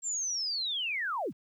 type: linear sweep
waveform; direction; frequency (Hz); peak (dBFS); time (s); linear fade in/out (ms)
sine; down; 7500 to 84.7; -30; 0.02-1.33; 50
effects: 11-bit